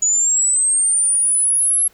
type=linear sweep; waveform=sine; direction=up; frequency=6830 to 11175 Hz; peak=-13 dBFS; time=0.02-1.88 s; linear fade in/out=5 ms; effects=pink hiss -53 dBFS RMS until 1.93 s